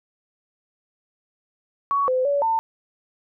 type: tone with pitch steps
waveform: sine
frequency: 1121 / 512 / 569 / 900 Hz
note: C#6 / C5 / C#5 / A5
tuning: +19 / -38 / +45 / +39 cents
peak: -18 dBFS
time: 1.91-2.59 s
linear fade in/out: 0 ms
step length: 170 ms
effects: none